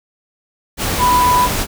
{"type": "tone in noise", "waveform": "sine", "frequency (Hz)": 990, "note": "B5", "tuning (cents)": 4, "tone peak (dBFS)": -10, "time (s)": [0.98, 1.49], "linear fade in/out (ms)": 50, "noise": "pink", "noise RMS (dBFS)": -19, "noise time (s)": [0.77, 1.67], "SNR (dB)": 6, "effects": []}